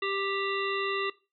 harmonic tone with a mistuned harmonic, 393.4 Hz, G4, 6 cents sharp, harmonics 1 / 3 / 5 / 7 / 9 / 10, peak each -32 / -33 / -35 / -35 / -41 / -43 dBFS, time 0.02-1.1 s, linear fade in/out 5 ms, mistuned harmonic 9, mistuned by +21 cents, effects noise-tail reverb RT60 0.3 s tail -20 dB re dry

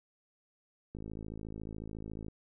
click train, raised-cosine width 3 ms, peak -30 dBFS, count 73, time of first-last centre 0.95-2.283 s, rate 54 Hz, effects none

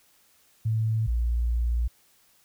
sine tone pair in turn, 110.8 / 58.69 Hz, A2 / A#1, +13 / +12 cents, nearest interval major seventh, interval 1101 cents, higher first, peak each -22 dBFS, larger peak neither, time 0.65-1.07 / 1.07-1.88 s, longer second, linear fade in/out 10 ms, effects white hiss -62 dBFS RMS until 2.44 s

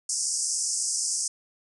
white band-pass noise, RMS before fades -28 dBFS, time 0.09-1.28 s, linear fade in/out 5 ms, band 5000 to 9500 Hz, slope 96 dB/octave, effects none

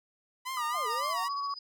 sawtooth tone with vibrato, 987.8 Hz, B5, in tune, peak -30 dBFS, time 0.45-1.29 s, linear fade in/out 20 ms, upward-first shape sine, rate 3.6 Hz, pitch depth 120 cents each way
sine tone with pitch glide, 1212 to 1124.3 Hz, D#6 to C#6, -46 to +24 cents, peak -31 dBFS, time 0.57-1.54 s, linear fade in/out 2 ms, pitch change -130 cents, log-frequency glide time 0.96-1.13 s
sine linear two-way sweep, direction down then up, 761 to 420 to 761 Hz, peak -38 dBFS, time 0.74-1.24 s, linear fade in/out 5 ms, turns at 0.87 s
sine tone with tremolo, 4978 Hz, D#8, in tune, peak -38 dBFS, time 0.9-1.59 s, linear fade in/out 5 ms, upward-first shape sine, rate 15 Hz, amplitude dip 80%
effects none

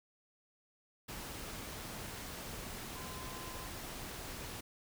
sine tone in noise, 1029 Hz, C6, 29 cents flat, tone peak -51 dBFS, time 2.95-3.68 s, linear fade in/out 10 ms, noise pink, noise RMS -45 dBFS, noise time 1.08-4.61 s, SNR -9 dB, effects none

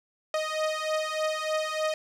sawtooth beating tone pair, 621 / 624.3 Hz, D#5 / D#5, -3 / +6 cents, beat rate 3.3 Hz, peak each -26 dBFS, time 0.34-1.94 s, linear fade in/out 2 ms, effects low-pass 7000 Hz 12 dB/octave + 10-bit

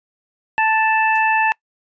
harmonic tone, 880 Hz, A5, in tune, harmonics 1 / 2 / 3, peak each -16 / -19 / -21 dBFS, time 0.58-1.52 s, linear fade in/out 0 ms
violet noise with exponential decay, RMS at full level -32 dBFS, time 1.15-1.27 s, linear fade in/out 5 ms, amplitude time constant 24 ms
effects noise-tail reverb RT60 0.1 s tail -24 dB re dry + resampled to 16000 Hz

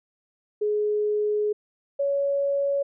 sine tone pair in turn, 420 / 560.6 Hz, G#4 / C#5, +19 / +19 cents, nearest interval perfect fourth, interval 500 cents, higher second, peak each -21 dBFS, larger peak neither, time 0.61-1.53 / 1.99-2.83 s, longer first, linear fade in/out 10 ms, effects none

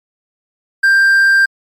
triangle tone, 1584 Hz, G6, 18 cents sharp, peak -5 dBFS, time 0.83-1.46 s, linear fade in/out 10 ms, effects MP3 64 kbps

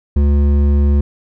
sine tone with hard clipping, 71.6 Hz, D2, 43 cents flat, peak -11 dBFS, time 0.16-1.01 s, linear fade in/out 5 ms, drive 10 dB, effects none

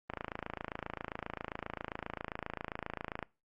click train, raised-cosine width 0.5 ms, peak -22 dBFS, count 87, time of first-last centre 0.1-3.227 s, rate 27.5 Hz, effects noise-tail reverb RT60 0.3 s tail -24 dB re dry + Opus 32 kbps

